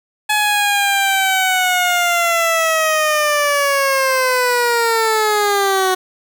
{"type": "linear sweep", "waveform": "15% pulse", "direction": "down", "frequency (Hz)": [850, 369.2], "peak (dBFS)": -7, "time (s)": [0.29, 5.95], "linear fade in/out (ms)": 10, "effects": ["7-bit"]}